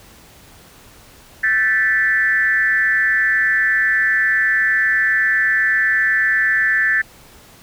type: tone with frequency modulation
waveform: sine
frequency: 1760 Hz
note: A6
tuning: in tune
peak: -13 dBFS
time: 1.43-7.02 s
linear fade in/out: 10 ms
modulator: 212 Hz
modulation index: 0.83
effects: pink hiss -45 dBFS RMS until 7.62 s